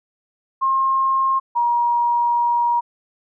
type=tone pair in turn; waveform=sine; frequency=1068 / 951.5 Hz; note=C6 / A#5; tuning=+35 / +35 cents; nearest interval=major second; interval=200 cents; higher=first; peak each=-15 dBFS; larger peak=neither; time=0.61-1.4 / 1.55-2.81 s; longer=second; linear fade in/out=20 ms; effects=none